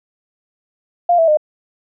sine tone with pitch steps, 699 / 656 / 609 Hz, F5 / E5 / D#5, +1 / -9 / -37 cents, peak -9 dBFS, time 1.09-1.372 s, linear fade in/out 5 ms, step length 94 ms, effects none

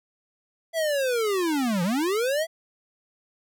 square linear two-way sweep, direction down then up, 670 to 166.3 to 670 Hz, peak -23 dBFS, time 0.73-2.47 s, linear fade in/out 50 ms, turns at 1.83 s, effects none

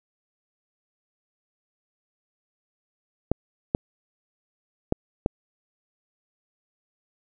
clicks, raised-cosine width 2 ms, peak -7 dBFS, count 4, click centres 3.316 / 3.749 / 4.924 / 5.261 s, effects none

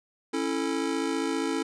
square chord, A major, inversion first, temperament just, 275 / 330 / 440 Hz, C#4 / E4 / A4, -14 / +2 / 0 cents, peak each -31 / -31 / -33 dBFS, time 0.33-1.63 s, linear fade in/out 10 ms, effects resampled to 22050 Hz

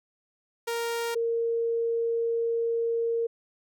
sawtooth / sine tone pair in turn, 466.2 / 462.4 Hz, A#4 / A#4, 0 / -14 cents, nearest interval unison, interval 14 cents, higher first, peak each -24 dBFS, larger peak neither, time 0.67-1.15 / 1.15-3.27 s, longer second, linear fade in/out 10 ms, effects none

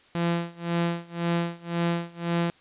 sawtooth tone with tremolo, 170.5 Hz, F3, 41 cents flat, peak -18 dBFS, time 0.15-2.5 s, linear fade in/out 0 ms, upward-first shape sine, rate 1.9 Hz, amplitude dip 95%, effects white hiss -57 dBFS RMS until 2.6 s + resampled to 8000 Hz

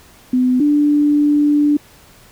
sine tone pair in turn, 252.7 / 293.7 Hz, B3 / D4, +40 / 0 cents, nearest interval minor third, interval 260 cents, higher second, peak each -11 / -10 dBFS, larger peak second, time 0.33-0.6 / 0.6-1.77 s, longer second, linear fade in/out 5 ms, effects pink hiss -46 dBFS RMS until 2.31 s

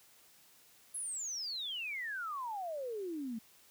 sine exponential sweep, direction down, 11090 to 215.4 Hz, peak -37 dBFS, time 0.94-3.39 s, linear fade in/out 10 ms, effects white hiss -63 dBFS RMS until 3.7 s + high-pass 60 Hz 12 dB/octave

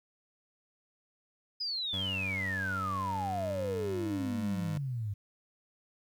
sine exponential sweep, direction down, 5050 to 98 Hz, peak -32 dBFS, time 1.6-5.14 s, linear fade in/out 10 ms
25% pulse tone with pitch glide, 95.6 to 101.28 Hz, G2 to G#2, -43 to -43 cents, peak -33 dBFS, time 1.93-4.78 s, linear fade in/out 5 ms, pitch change +100 cents, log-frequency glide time 3.61-4.36 s
effects 11-bit

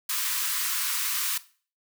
white high-pass noise, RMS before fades -28 dBFS, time 0.09-1.38 s, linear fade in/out 5 ms, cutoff 970 Hz, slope 96 dB/octave, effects noise-tail reverb RT60 0.4 s tail -17 dB re dry

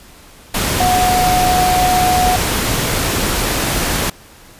sine tone in noise, 731 Hz, F#5, 21 cents flat, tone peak -12 dBFS, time 0.8-2.36 s, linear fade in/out 5 ms, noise pink, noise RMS -17 dBFS, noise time 0.54-4.1 s, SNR +2 dB, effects pink hiss -42 dBFS RMS until 4.59 s + resampled to 32000 Hz

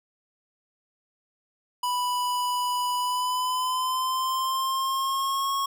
square tone with pitch glide, 987.8 to 1096 Hz, B5 to C#6, 0 to -20 cents, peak -25 dBFS, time 1.83-5.66 s, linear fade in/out 5 ms, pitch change +180 cents, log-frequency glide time 2.97-5.54 s, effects none

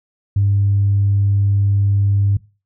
sine tone, 100 Hz, G2, 35 cents sharp, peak -11 dBFS, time 0.36-2.37 s, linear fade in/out 5 ms, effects noise-tail reverb RT60 0.3 s tail -20 dB re dry + tanh soft clip ceiling -7 dBFS

